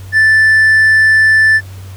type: tone with hard clipping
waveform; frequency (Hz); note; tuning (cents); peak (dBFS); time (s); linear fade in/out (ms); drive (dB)
sine; 1760; A6; 0; -6; 0.12-1.61; 50; 2
effects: added 95 Hz sine -27 dBFS peak until 1.96 s + pink hiss -40 dBFS RMS until 1.96 s